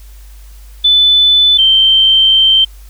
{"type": "tone pair in turn", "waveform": "sine", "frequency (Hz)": [3500, 3124], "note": ["A7", "G7"], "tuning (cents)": [-10, -7], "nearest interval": "major second", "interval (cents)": 197, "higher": "first", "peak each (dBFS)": -5, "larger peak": "neither", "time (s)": [[0.84, 1.58], [1.58, 2.65]], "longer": "second", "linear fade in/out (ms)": 10, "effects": ["added 50 Hz sine -32 dBFS peak until 2.89 s", "white hiss -46 dBFS RMS until 2.89 s"]}